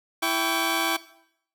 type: tone cluster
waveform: 15% pulse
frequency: 331 / 784 / 1132 Hz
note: E4 / G5 / C#6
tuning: +7 / 0 / +36 cents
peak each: -21 dBFS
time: 0.22-0.97 s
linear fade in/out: 10 ms
effects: noise-tail reverb RT60 0.7 s tail -17 dB re dry